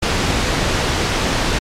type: noise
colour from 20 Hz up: pink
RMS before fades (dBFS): -17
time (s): 0.02-1.59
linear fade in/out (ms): 10
effects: low-pass 6000 Hz 12 dB/octave + MP3 96 kbps